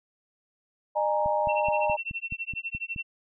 sine chord, D# suspended fourth, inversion none, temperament equal with one note detuned, 606.6 / 830.6 / 932.3 Hz, D#5 / G#5 / A#5, -44 / 0 / 0 cents, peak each -26 / -28 / -28 dBFS, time 0.95-1.97 s, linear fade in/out 20 ms
click train, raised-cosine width 5 ms, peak -26 dBFS, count 9, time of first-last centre 1.26-2.962 s, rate 4.7 Hz
sine tone with tremolo, 2705 Hz, E7, 44 cents sharp, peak -28 dBFS, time 1.48-3.03 s, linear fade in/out 20 ms, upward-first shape sine, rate 12 Hz, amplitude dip 100%
effects none

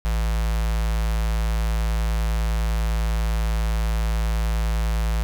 square tone with notch filter, 54.9 Hz, A1, 3 cents flat, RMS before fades -22 dBFS, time 0.05-5.23 s, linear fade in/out 0 ms, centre 310 Hz, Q 0.81, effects none

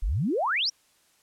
sine exponential sweep, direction up, 35.18 to 5910 Hz, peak -23 dBFS, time 0.02-0.7 s, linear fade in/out 10 ms, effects white hiss -64 dBFS RMS until 1.22 s + low-pass 11000 Hz 12 dB/octave

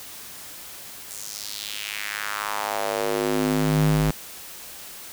square tone with high-pass filter sweep, 51.91 Hz, G#1, in tune, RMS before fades -25 dBFS, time 1.1-4.11 s, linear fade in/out 5 ms, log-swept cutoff 7900 to 100 Hz, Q 2.3, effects white hiss -40 dBFS RMS until 5.12 s

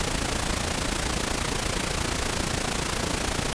pink noise with amplitude modulation, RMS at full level -24 dBFS, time 0-3.53 s, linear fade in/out 0 ms, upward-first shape sine, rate 28.4 Hz, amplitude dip 65%, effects resampled to 22050 Hz

